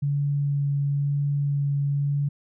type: tone with vibrato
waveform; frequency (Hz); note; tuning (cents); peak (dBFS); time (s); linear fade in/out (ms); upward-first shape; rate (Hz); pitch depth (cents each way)
sine; 142.3; C#3; +46; -21; 0.02-2.29; 10; sine; 1; 9
effects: none